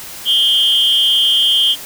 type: tone with amplitude modulation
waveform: sine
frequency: 3167 Hz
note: G7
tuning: 17 cents sharp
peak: -4 dBFS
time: 0.25-1.76 s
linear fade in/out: 50 ms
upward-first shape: sine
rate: 242 Hz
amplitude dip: 90%
effects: tanh soft clip ceiling -5 dBFS + white hiss -31 dBFS RMS until 1.85 s